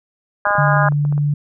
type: harmonic tone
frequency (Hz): 204.6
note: G#3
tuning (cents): -26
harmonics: 3 / 4 / 5 / 6 / 7 / 8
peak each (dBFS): -21 / -21 / -21 / -21 / -21 / -21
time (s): 0.45-0.89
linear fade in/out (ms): 5
type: clicks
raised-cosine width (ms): 1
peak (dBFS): -20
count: 12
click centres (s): 0.47 / 0.508 / 0.553 / 0.682 / 0.734 / 0.767 / 0.832 / 0.863 / 0.922 / 1.051 / 1.125 / 1.179
type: tone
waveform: sine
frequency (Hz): 146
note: D3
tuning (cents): -10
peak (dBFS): -14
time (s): 0.58-1.34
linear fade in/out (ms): 5
effects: none